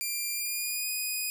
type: tone with pitch glide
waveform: 5% pulse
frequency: 2382 to 2482 Hz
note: D7 to D#7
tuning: +24 to -5 cents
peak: -21 dBFS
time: 0.01-1.3 s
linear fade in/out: 0 ms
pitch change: +71 cents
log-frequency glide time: 0.32-0.9 s
effects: none